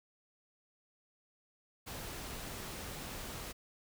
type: noise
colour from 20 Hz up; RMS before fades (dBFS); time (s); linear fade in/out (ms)
pink; -44; 1.86-3.53; 20
effects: none